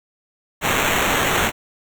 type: noise with sample-and-hold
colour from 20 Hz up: white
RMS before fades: -19 dBFS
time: 0.61-1.52 s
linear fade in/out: 50 ms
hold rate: 4900 Hz
effects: none